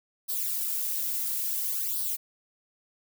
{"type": "noise with flanger", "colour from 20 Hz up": "violet", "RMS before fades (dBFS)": -30, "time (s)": [0.28, 2.17], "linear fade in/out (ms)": 20, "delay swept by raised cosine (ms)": [0.21, 3.41], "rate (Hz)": 0.58, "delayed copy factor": 0.65, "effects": []}